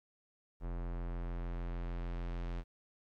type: tone with low-pass filter sweep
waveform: square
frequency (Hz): 43.32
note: F1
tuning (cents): -13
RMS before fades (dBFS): -39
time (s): 0.6-2.64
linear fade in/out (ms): 50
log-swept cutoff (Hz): 1300 to 3600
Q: 0.72
effects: 12-bit